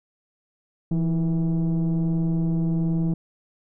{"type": "tone with frequency modulation", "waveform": "sine", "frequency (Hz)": 166.6, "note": "E3", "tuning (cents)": 19, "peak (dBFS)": -17, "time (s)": [0.91, 3.14], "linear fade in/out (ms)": 5, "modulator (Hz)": 156, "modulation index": 0.64, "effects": ["tanh soft clip ceiling -19 dBFS"]}